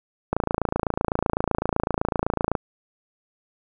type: click train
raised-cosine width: 1 ms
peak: -7 dBFS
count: 63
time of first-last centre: 0.33-2.552 s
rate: 27.9 Hz
effects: none